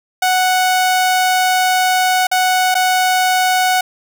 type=tone with dropouts; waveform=sawtooth; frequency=740 Hz; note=F#5; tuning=in tune; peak=-8 dBFS; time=0.22-3.81 s; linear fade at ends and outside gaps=5 ms; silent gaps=2.27-2.314 / 2.744-2.751 s; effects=none